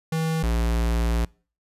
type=tone pair in turn; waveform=square; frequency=161 / 57.6 Hz; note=E3 / A#1; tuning=-41 / -20 cents; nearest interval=octave + tritone; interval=1779 cents; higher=first; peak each=-23 / -21 dBFS; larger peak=second; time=0.12-0.43 / 0.43-1.25 s; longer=second; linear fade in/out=5 ms; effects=noise-tail reverb RT60 0.4 s tail -25 dB re dry + resampled to 32000 Hz